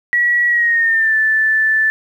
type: tone with pitch glide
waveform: sine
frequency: 1927 to 1756.9 Hz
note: B6 to A6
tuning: -43 to -3 cents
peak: -11 dBFS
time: 0.13-1.9 s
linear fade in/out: 0 ms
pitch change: -160 cents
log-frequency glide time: 0.48-1.16 s
effects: 8-bit